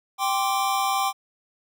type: chord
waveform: square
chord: G suspended fourth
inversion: none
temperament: equal with one note detuned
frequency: 784 / 1046.5 / 1169.2 Hz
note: G5 / C6 / D6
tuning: 0 / 0 / -8 cents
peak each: -25 / -28 / -28 dBFS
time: 0.18-1.13 s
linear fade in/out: 50 ms
effects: none